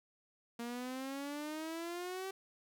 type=exponential sweep; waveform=sawtooth; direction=up; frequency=233.1 to 387.7 Hz; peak=-36 dBFS; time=0.59-2.31 s; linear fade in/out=5 ms; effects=none